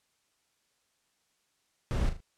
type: noise with echo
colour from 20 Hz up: brown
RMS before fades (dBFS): -28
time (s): 1.91-2.09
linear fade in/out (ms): 0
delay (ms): 38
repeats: 3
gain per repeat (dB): -8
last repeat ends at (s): 2.204
effects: white hiss -74 dBFS RMS until 2.37 s + low-pass 9000 Hz 12 dB/octave